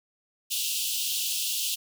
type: high-pass noise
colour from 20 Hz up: pink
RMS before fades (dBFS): -29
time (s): 0.5-1.76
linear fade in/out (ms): 20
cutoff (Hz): 2700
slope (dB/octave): 96
effects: none